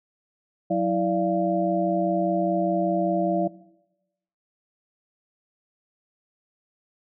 sine tone cluster, 183.7 / 327.7 / 584 / 689 Hz, F#3 / E4 / D5 / F5, -12 / -10 / -10 / -24 cents, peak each -26 dBFS, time 0.7-3.48 s, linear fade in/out 10 ms, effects noise-tail reverb RT60 0.9 s tail -19 dB re dry

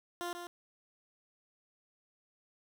15% pulse tone with echo, 349.2 Hz, F4, in tune, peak -30 dBFS, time 0.21-0.33 s, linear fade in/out 0 ms, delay 140 ms, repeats 1, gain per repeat -6 dB, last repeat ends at 0.47 s, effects none

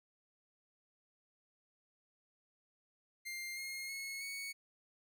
sawtooth tone with pitch steps, 2100 / 2140 / 2182 / 2224 Hz, C7 / C7 / C#7 / C#7, +6 / +38 / -28 / +5 cents, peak -38 dBFS, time 3.25-4.53 s, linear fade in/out 20 ms, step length 320 ms, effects none

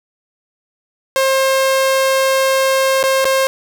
sawtooth tone with dropouts, 533 Hz, C5, 32 cents sharp, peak -8 dBFS, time 1.16-3.47 s, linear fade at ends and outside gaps 0 ms, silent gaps 3.029-3.038 / 3.245-3.253 s, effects none

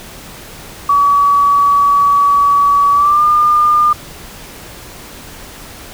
sine tone with pitch glide, 1138 to 1205.7 Hz, C#6 to D6, +45 to +45 cents, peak -7 dBFS, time 0.89-3.93 s, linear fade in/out 5 ms, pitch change +100 cents, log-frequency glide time 2.93-3.23 s, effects pink hiss -33 dBFS RMS until 5.93 s

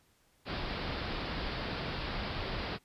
pink low-pass noise, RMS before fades -37 dBFS, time 0.45-2.79 s, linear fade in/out 50 ms, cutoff 5000 Hz, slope 96 dB/octave, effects pink hiss -69 dBFS RMS until 2.84 s + resampled to 32000 Hz

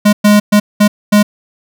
square tone bursts at uneven times, 207.7 Hz, G#3, in tune, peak -5 dBFS, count 5, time 0.05-0.13 / 0.24-0.4 / 0.52-0.6 / 0.8-0.88 / 1.12-1.23 s, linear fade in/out 10 ms, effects none

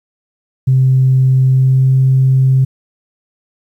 sine tone with pitch glide, 130.81 to 131.95 Hz, C3 to C3, 0 to +15 cents, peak -6 dBFS, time 0.67-2.65 s, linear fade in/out 10 ms, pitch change +15 cents, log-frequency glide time 1.48-1.94 s, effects tanh soft clip ceiling -2 dBFS + 8-bit

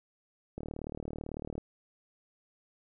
click train, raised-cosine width 2 ms, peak -25 dBFS, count 39, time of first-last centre 0.58-1.58 s, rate 38 Hz, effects none

